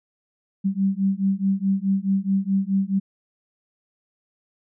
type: beating tone pair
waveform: sine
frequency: 192.2 / 196.9 Hz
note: G3 / G3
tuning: -34 / +8 cents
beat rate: 4.7 Hz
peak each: -22 dBFS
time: 0.64-3 s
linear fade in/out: 20 ms
effects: none